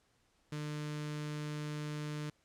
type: tone with notch filter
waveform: sawtooth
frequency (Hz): 150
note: D3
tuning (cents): +37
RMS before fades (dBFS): -40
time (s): 0.52-2.3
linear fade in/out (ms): 5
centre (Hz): 730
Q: 1.6
effects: pink hiss -73 dBFS RMS until 2.44 s + low-pass 9000 Hz 12 dB/octave